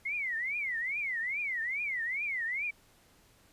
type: tone with vibrato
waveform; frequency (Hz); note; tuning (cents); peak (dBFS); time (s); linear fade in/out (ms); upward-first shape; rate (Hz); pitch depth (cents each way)
sine; 2093; C7; 0; -31; 0.05-2.71; 10; triangle; 2.4; 290
effects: pink hiss -63 dBFS RMS until 3.52 s + resampled to 32000 Hz